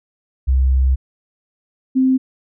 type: tone pair in turn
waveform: sine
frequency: 65.41 / 260.7 Hz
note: C2 / C4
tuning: 0 / -6 cents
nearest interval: 2 octaves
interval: 2394 cents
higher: second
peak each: -11 dBFS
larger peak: neither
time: 0.47-0.96 / 1.95-2.18 s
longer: first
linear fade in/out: 20 ms
effects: none